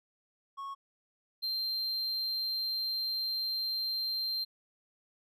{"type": "tone pair in turn", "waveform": "triangle", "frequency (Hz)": [1101, 4157], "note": ["C#6", "C8"], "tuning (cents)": [-12, -12], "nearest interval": "octave + major seventh", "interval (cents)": 2300, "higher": "second", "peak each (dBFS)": [-36, -30], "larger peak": "second", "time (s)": [[0.57, 0.75], [1.42, 4.45]], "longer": "second", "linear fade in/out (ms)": 20, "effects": []}